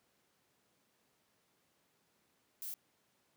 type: noise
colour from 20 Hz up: violet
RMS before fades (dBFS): -43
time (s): 2.62-2.74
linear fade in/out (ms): 0
effects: pink hiss -75 dBFS RMS until 3.36 s + high-pass 150 Hz 12 dB/octave

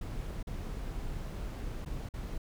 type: noise with dropouts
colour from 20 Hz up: brown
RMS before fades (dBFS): -38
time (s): 0.01-2.38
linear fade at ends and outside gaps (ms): 5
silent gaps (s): 0.429-0.47 / 1.85-1.859 / 2.089-2.138
effects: none

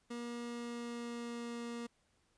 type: tone with pitch glide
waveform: 30% pulse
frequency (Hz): 238.1 to 235.9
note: A#3 to A#3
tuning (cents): +37 to +21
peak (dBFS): -38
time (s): 0.1-1.87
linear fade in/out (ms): 10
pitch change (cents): -16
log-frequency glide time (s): 0.43-1.61
effects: pink hiss -75 dBFS RMS until 2.37 s + resampled to 22050 Hz

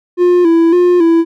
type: tone with vibrato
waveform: triangle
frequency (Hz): 343.4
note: F4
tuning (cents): -29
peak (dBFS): -4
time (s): 0.17-1.25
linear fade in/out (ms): 50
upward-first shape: square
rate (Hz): 1.8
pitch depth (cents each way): 59
effects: none

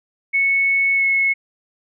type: tone with pitch glide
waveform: sine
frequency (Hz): 2207 to 2187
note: C#7 to C#7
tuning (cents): -8 to -24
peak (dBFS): -14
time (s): 0.33-1.34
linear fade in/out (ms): 20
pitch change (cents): -16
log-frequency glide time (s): 0.95-1.04
effects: none

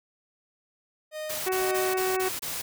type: tone with tremolo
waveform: 45% pulse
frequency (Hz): 617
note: D#5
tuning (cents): -15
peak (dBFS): -32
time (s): 1.11-2.17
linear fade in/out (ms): 50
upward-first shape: sine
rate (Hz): 1.9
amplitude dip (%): 95
type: noise bursts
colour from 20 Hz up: white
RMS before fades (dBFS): -33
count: 6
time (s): 1.29-2.62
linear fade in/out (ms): 10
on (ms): 200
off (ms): 26
type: harmonic tone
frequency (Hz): 374.3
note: F#4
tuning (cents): +20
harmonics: 1 / 2 / 3 / 4 / 5 / 6 / 7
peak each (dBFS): -26 / -32 / -36 / -38 / -40 / -42 / -43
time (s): 1.46-2.29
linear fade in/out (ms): 10
effects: none

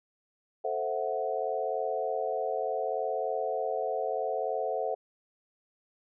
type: chord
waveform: sine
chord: F# half-diminished seventh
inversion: first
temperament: equal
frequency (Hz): 440 / 523.3 / 659.3 / 740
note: A4 / C5 / E5 / F#5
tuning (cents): 0 / 0 / 0 / 0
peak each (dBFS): -34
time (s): 0.64-4.95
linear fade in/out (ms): 10
effects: none

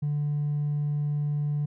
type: tone with hard clipping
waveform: sine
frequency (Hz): 147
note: D3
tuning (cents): +2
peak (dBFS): -25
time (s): 0.02-1.66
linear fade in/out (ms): 10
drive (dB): 1
effects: none

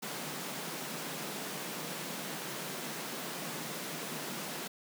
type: high-pass noise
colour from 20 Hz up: pink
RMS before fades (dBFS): -40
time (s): 0.02-4.68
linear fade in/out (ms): 10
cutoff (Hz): 140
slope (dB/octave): 96
effects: none

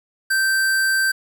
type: tone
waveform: square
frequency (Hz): 1560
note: G6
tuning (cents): -9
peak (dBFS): -17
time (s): 0.3-1.12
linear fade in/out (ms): 10
effects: 8-bit

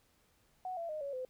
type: tone with pitch steps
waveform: sine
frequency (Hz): 740 / 674.7 / 615.1 / 560.8 / 511.3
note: F#5 / E5 / D#5 / C#5 / C5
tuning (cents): 0 / +40 / -20 / +20 / -40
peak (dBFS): -37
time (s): 0.65-1.25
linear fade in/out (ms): 2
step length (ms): 120
effects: pink hiss -71 dBFS RMS until 1.29 s

